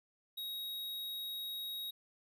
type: tone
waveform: square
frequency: 3790 Hz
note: A#7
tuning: 28 cents sharp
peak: -40 dBFS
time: 0.37-1.91 s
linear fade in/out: 10 ms
effects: none